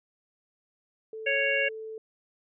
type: tone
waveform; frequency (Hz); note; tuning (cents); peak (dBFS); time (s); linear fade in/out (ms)
sine; 440; A4; 0; -36; 1.13-1.98; 2
type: harmonic tone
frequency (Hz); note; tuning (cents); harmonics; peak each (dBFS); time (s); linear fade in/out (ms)
554.4; C#5; 0; 1 / 3 / 4 / 5; -29 / -29 / -29 / -29; 1.26-1.69; 10
effects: none